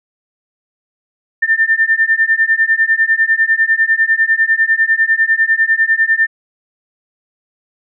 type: beating tone pair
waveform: sine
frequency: 1790 / 1800 Hz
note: A6 / A6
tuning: +29 / +39 cents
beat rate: 10 Hz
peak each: -13 dBFS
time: 1.42-6.27 s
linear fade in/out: 10 ms
effects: none